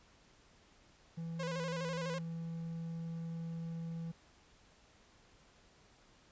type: tone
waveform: triangle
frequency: 165.6 Hz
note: E3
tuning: 8 cents sharp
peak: -37 dBFS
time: 1.17-4.12 s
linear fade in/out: 10 ms
type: tone with vibrato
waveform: sawtooth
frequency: 516 Hz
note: C5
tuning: 24 cents flat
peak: -35 dBFS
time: 1.39-2.19 s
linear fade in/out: 10 ms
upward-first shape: square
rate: 12 Hz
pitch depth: 69 cents each way
effects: pink hiss -65 dBFS RMS until 6.31 s + resampled to 16000 Hz